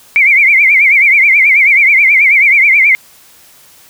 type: tone with vibrato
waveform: sine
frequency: 2217 Hz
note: C#7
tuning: in tune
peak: -4 dBFS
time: 0.16-2.95 s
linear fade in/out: 0 ms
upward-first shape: triangle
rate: 9.3 Hz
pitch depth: 160 cents each way
effects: white hiss -42 dBFS RMS until 3.89 s